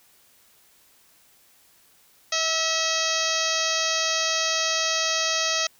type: harmonic tone with a mistuned harmonic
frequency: 644 Hz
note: E5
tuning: 41 cents flat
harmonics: 1 / 2 / 3 / 4 / 5 / 6 / 7 / 8 / 9 / 10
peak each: -31 / -31 / -31 / -31 / -31 / -31 / -31 / -31 / -31 / -31 dBFS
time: 2.32-5.67 s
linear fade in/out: 5 ms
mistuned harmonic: 2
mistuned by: +24 cents
effects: white hiss -58 dBFS RMS until 5.79 s